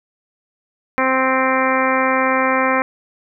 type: harmonic tone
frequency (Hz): 261.6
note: C4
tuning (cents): 0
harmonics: 1 / 2 / 3 / 4 / 5 / 6 / 7 / 8 / 9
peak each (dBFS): -22 / -20 / -24 / -20 / -23 / -26 / -24 / -25 / -26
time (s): 0.98-2.82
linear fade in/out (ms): 0
effects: none